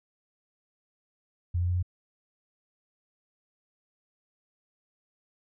sine tone with pitch steps, 87.31 / 88.22 / 89.14 / 90.08 Hz, F2 / F2 / F2 / F#2, 0 / +18 / +36 / -46 cents, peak -24 dBFS, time 1.54-1.828 s, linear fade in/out 10 ms, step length 72 ms, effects none

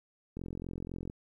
click train, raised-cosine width 3 ms, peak -27 dBFS, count 33, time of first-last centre 0.37-1.099 s, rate 43.9 Hz, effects 11-bit

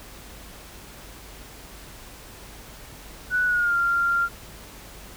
sine tone with pitch glide, 1480 to 1388.9 Hz, F#6 to F6, 0 to -10 cents, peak -19 dBFS, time 3.3-4.29 s, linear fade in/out 50 ms, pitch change -110 cents, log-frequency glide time 3.45-3.76 s, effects added 50 Hz sine -48 dBFS peak until 5.16 s + pink hiss -44 dBFS RMS until 5.16 s

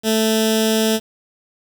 10% pulse tone with notch filter, 220 Hz, A3, in tune, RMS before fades -17 dBFS, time 0.03-1 s, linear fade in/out 50 ms, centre 1100 Hz, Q 0.58, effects 7-bit

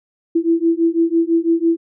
sine beating tone pair, 329.6 / 335.6 Hz, E4 / E4, 0 / +31 cents, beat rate 6 Hz, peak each -16 dBFS, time 0.35-1.77 s, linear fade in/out 10 ms, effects none

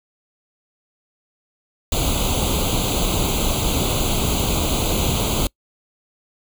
pink noise with comb filter, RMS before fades -20 dBFS, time 1.92-5.47 s, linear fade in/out 2 ms, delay 0.28 ms, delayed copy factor +0.95, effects noise-tail reverb RT60 0.1 s tail -24 dB re dry

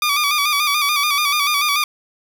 15% pulse tone with vibrato, 1174.7 Hz, D6, in tune, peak -9 dBFS, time 0.02-1.84 s, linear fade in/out 2 ms, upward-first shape square, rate 6.9 Hz, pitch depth 52 cents each way, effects none

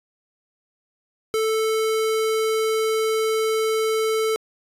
square tone, 440 Hz, A4, in tune, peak -20 dBFS, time 1.34-4.36 s, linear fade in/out 0 ms, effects resampled to 32000 Hz

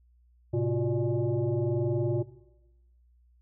sine tone with frequency modulation, 110 Hz, A2, in tune, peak -24 dBFS, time 0.53-2.23 s, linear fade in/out 10 ms, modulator 241 Hz, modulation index 1.5, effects noise-tail reverb RT60 1.0 s tail -19 dB re dry + added 60 Hz sine -59 dBFS peak until 3.41 s

